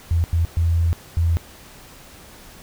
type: tone bursts at uneven times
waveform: sine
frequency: 83.8 Hz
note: E2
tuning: 29 cents sharp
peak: -15 dBFS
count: 4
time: 0.11-0.24 / 0.33-0.45 / 0.57-0.93 / 1.17-1.37 s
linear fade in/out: 0 ms
effects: pink hiss -44 dBFS RMS until 2.62 s